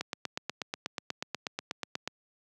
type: click train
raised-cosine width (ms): 0.2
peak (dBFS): -15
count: 18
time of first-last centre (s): 0.01-2.076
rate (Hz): 8.23
effects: high-pass 150 Hz 12 dB/octave